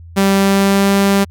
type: tone with pitch glide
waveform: sawtooth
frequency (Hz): 195.7 to 197.86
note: G3 to G3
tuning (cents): -3 to +16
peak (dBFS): -6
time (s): 0.16-1.25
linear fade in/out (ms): 20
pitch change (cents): +19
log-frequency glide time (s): 0.36-0.92
effects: added 84 Hz sine -33 dBFS peak until 1.3 s